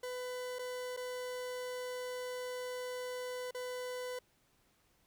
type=tone with dropouts; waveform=40% pulse; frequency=500 Hz; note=B4; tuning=21 cents sharp; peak=-38 dBFS; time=0.03-4.19 s; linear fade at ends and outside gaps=5 ms; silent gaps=0.587-0.591 / 0.966-0.972 / 3.51-3.546 s; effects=pink hiss -72 dBFS RMS until 5.06 s